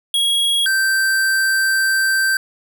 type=tone pair in turn; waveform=square; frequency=3307 / 1560.7 Hz; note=G#7 / G6; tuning=-8 / -8 cents; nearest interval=octave + minor second; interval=1300 cents; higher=first; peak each=-15 dBFS; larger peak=neither; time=0.14-0.66 / 0.66-2.37 s; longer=second; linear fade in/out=2 ms; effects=none